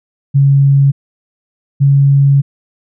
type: tone pair in turn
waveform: sine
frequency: 138.9 / 139.39 Hz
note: C#3 / C#3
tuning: +4 / +10 cents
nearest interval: unison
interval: 6 cents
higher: second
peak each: -5 dBFS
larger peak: neither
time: 0.34-0.92 / 1.8-2.42 s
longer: second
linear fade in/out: 20 ms
effects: none